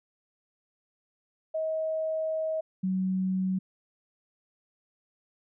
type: tone pair in turn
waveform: sine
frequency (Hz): 635 / 187.48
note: D#5 / F#3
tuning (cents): +35 / +23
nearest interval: octave + major sixth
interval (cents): 2112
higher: first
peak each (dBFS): -27 / -25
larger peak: second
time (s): 1.54-2.61 / 2.83-3.59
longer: first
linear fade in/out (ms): 10
effects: none